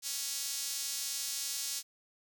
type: tone with high-pass filter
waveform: sawtooth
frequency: 277.2 Hz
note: C#4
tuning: in tune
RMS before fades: -37 dBFS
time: 0.02-1.83 s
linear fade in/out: 50 ms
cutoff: 5600 Hz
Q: 1.3
effects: none